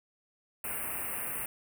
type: band-stop noise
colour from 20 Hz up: white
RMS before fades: -36 dBFS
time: 0.64-1.46 s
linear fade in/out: 2 ms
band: 2800 to 8500 Hz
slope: 96 dB/octave
effects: none